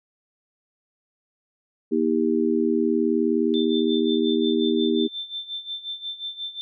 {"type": "harmonic tone", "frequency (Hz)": 79.6, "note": "D#2", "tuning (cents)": 40, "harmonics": [3, 4, 5], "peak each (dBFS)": [-23, -23, -23], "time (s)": [1.91, 5.08], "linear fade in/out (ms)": 20}
{"type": "tone with tremolo", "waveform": "sine", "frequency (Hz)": 3554, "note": "A7", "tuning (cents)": 17, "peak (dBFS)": -27, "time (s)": [3.54, 6.61], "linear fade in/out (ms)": 0, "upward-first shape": "sine", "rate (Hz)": 5.6, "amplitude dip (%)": 80}
{"effects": []}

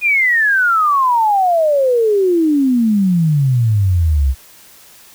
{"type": "exponential sweep", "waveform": "sine", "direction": "down", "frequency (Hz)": [2489, 63.5], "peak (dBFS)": -10, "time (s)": [0.01, 4.35], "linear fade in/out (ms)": 50, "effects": ["white hiss -43 dBFS RMS until 5.14 s"]}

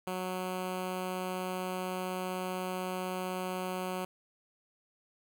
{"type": "tone with notch filter", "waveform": "10% pulse", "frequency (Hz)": 184.2, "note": "F#3", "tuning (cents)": -7, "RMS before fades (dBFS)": -36, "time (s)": [0.07, 4.05], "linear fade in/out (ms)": 2, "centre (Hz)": 5400, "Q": 1.6, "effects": []}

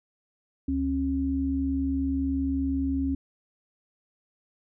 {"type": "tone pair together", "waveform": "sine", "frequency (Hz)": [72.09, 271], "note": ["D2", "C#4"], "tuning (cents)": [-32, -39], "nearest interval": "octave + major seventh", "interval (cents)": 2293, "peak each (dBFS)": [-30, -25], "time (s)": [0.68, 3.15], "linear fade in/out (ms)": 5, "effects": []}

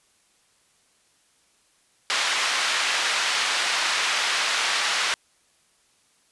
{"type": "band-pass noise", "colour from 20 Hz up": "pink", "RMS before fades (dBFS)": -24, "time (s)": [2.1, 5.14], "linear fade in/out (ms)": 0, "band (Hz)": [1300, 5200], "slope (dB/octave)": 12, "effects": ["white hiss -63 dBFS RMS until 6.31 s", "resampled to 24000 Hz"]}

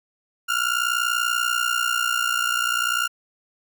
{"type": "ring-modulated tone", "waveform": "30% pulse", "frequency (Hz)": 1404, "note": "F6", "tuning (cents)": 9, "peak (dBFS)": -15, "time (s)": [0.48, 3.08], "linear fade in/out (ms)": 20, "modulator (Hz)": 30.2, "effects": []}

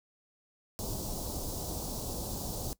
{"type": "band-stop noise", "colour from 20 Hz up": "pink", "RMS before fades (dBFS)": -37, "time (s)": [0.79, 2.73], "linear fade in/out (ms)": 0, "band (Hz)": [850, 4500], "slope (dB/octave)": 24, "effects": ["noise-tail reverb RT60 0.1 s tail -19 dB re dry"]}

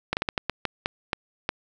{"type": "slowing click train", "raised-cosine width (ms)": 0.3, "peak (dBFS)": -8, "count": 10, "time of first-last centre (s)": [0.13, 1.491], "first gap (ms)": 39, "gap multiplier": 1.32, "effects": []}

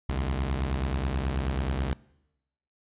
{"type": "beating tone pair", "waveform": "sawtooth", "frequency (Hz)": [65, 74.3], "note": ["C2", "D2"], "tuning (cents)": [-11, 21], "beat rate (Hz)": 9.3, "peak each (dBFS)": [-24, -28], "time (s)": [0.09, 1.93], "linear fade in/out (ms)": 0, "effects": ["noise-tail reverb RT60 0.9 s tail -23 dB re dry", "resampled to 8000 Hz"]}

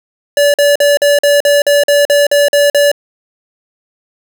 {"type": "tone bursts", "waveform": "square", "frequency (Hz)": 576, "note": "D5", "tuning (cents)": -34, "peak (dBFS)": -7, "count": 12, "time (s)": [0.37, 2.916], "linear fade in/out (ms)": 2, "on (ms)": 170, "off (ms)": 46, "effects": []}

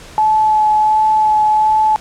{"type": "tone with vibrato", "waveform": "sine", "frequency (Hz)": 860, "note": "A5", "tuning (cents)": -40, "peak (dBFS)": -9, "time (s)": [0.18, 1.96], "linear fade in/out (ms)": 0, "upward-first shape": "sine", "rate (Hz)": 1.4, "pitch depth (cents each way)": 12, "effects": ["pink hiss -37 dBFS RMS until 2 s", "low-pass 9000 Hz 12 dB/octave"]}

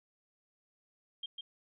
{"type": "tone with echo", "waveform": "sine", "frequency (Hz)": 3203, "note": "G7", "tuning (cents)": 37, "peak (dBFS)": -37, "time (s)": [1.23, 1.26], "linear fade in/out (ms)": 5, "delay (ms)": 150, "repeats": 1, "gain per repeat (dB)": -3, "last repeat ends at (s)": 1.41, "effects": []}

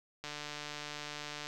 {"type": "click train", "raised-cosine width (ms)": 0.2, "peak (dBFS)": -24, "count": 183, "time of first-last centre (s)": [0.24, 1.47], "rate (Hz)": 148, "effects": []}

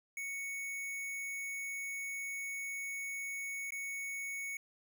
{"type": "tone with dropouts", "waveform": "square", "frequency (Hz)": 2221, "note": "C#7", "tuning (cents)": 3, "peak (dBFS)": -39, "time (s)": [0.17, 4.57], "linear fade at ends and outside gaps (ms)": 2, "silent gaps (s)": [3.706, 3.721], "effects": []}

